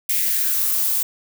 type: noise with high-pass filter sweep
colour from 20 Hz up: violet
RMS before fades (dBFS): -20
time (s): 0.09-1.03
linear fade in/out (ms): 5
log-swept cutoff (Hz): 2300 to 760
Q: 3.5
effects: none